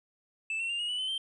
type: tone with pitch steps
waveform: triangle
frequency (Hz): 2637 / 2714 / 2794 / 2876 / 2960 / 3047 / 3136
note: E7 / E7 / F7 / F#7 / F#7 / G7 / G7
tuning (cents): 0 / +50 / 0 / -50 / 0 / -50 / 0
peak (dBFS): -29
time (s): 0.5-1.179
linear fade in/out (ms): 2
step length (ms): 97
effects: resampled to 24000 Hz